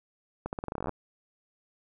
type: accelerating click train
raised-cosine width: 1 ms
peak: -19 dBFS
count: 15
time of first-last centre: 0.46-0.893 s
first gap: 69 ms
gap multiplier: 0.86
effects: none